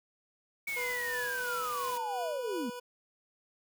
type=linear sweep; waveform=sine; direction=down; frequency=2258 to 213.9 Hz; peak=-33 dBFS; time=0.67-2.7 s; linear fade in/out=5 ms
type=noise; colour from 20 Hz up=white; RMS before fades=-44 dBFS; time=0.67-1.98 s; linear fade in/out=10 ms
type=tone with tremolo; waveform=25% pulse; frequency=491 Hz; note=B4; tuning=10 cents flat; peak=-32 dBFS; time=0.76-2.8 s; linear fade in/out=10 ms; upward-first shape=triangle; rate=2.9 Hz; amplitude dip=45%
effects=none